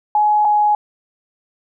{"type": "tone pair in turn", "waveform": "sine", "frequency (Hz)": [842, 837.6], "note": ["G#5", "G#5"], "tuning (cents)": [24, 15], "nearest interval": "unison", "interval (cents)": 9, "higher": "first", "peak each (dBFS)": -11, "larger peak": "neither", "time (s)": [[0.15, 0.45], [0.45, 0.75]], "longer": "neither", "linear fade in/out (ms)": 2, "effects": []}